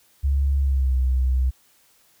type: tone with pitch glide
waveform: sine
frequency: 69.3 to 64.29 Hz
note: C#2 to C2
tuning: 0 to -30 cents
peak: -17 dBFS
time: 0.23-1.51 s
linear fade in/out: 20 ms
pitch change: -130 cents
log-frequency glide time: 0.6-0.95 s
effects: white hiss -59 dBFS RMS until 2.2 s